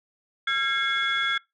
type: tone cluster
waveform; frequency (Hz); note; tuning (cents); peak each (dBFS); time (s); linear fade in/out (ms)
sine; 1365 / 1632 / 2152 / 3383; F6 / G#6 / C7 / G#7; -40 / -31 / +48 / +31; -27 / -26 / -29 / -27; 0.47-1.38; 5
effects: noise-tail reverb RT60 0.2 s tail -23 dB re dry + tanh soft clip ceiling -15 dBFS